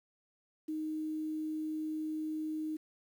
sine tone, 311.1 Hz, D#4, in tune, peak -34 dBFS, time 0.68-2.77 s, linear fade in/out 10 ms, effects 10-bit

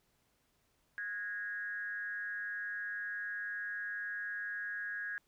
sine tone with frequency modulation, 1650 Hz, G#6, 12 cents flat, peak -37 dBFS, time 0.98-5.18 s, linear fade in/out 0 ms, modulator 198 Hz, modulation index 0.58, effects pink hiss -75 dBFS RMS until 5.27 s

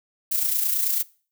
violet noise with amplitude modulation, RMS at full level -21 dBFS, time 0.31-1.03 s, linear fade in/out 10 ms, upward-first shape sine, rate 29.1 Hz, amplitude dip 50%, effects noise-tail reverb RT60 0.4 s tail -22 dB re dry

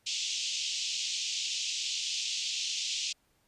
pink band-pass noise, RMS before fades -34 dBFS, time 0.06-3.13 s, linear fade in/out 10 ms, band 2700 to 7100 Hz, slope 48 dB/octave, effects pink hiss -71 dBFS RMS until 3.47 s + resampled to 32000 Hz

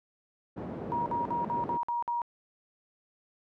pink band-pass noise, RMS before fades -38 dBFS, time 0.56-1.78 s, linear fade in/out 20 ms, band 160 to 600 Hz, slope 12 dB/octave
sine tone bursts, 950 Hz, A#5, 33 cents sharp, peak -28 dBFS, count 7, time 0.92-2.218 s, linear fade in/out 0 ms, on 140 ms, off 53 ms
effects none

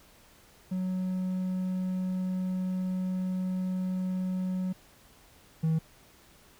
triangle tone pair in turn, 185 / 160.39 Hz, F#3 / E3, 0 / -47 cents, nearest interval major second, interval 247 cents, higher first, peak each -26 / -21 dBFS, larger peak second, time 0.71-4.73 / 5.63-5.79 s, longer first, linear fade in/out 10 ms, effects tanh soft clip ceiling -17 dBFS + pink hiss -58 dBFS RMS until 6.59 s

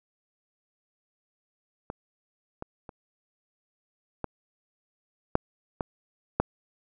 clicks, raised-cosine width 1 ms, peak -20 / -21 / -27 / -16 / -6 / -14 / -7 dBFS, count 7, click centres 1.901 / 2.624 / 2.892 / 4.243 / 5.354 / 5.808 / 6.4 s, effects none

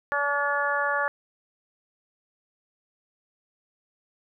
harmonic tone, 286.2 Hz, D4, 45 cents flat, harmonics 2 / 3 / 4 / 5 / 6, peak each -30 / -31 / -29 / -29 / -28 dBFS, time 0.12-1.08 s, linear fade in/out 0 ms, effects none

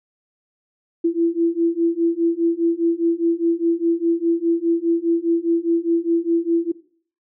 sine beating tone pair, 333 / 337.9 Hz, E4 / E4, +18 / +43 cents, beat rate 4.9 Hz, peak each -19 dBFS, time 1.04-6.72 s, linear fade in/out 10 ms, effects noise-tail reverb RT60 0.5 s tail -17 dB re dry

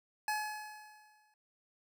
25% pulse tone with exponential decay, 850 Hz, G#5, 40 cents sharp, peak -27 dBFS, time 0.28-1.34 s, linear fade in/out 2 ms, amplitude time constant 230 ms, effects none

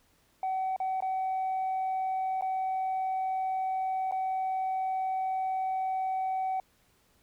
sine tone with dropouts, 757 Hz, F#5, 39 cents sharp, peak -26 dBFS, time 0.43-6.6 s, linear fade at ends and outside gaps 2 ms, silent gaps 0.763-0.801 / 1.005-1.023 / 2.411-2.422 / 4.112-4.122 s, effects tanh soft clip ceiling -26 dBFS + pink hiss -67 dBFS RMS until 7.22 s

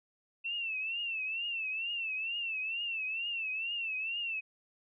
sine tone with vibrato, 2680 Hz, E7, 28 cents sharp, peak -33 dBFS, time 0.44-4.41 s, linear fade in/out 20 ms, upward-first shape triangle, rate 2.2 Hz, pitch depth 120 cents each way, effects none

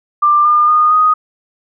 sine tone with pitch steps, 1187 / 1206.4 / 1226 / 1246 Hz, D6 / D6 / D#6 / D#6, +18 / +46 / -26 / +2 cents, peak -7 dBFS, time 0.22-1.14 s, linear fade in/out 10 ms, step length 230 ms, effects none

